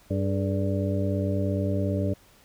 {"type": "harmonic tone with a mistuned harmonic", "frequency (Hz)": 97.3, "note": "G2", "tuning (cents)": -12, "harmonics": [1, 2, 3, 4, 5, 6], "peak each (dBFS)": [-26, -30, -31, -35, -38, -32], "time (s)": [0.1, 2.14], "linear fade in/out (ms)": 10, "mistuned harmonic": 4, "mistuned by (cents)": 120, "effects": ["pink hiss -57 dBFS RMS until 2.44 s"]}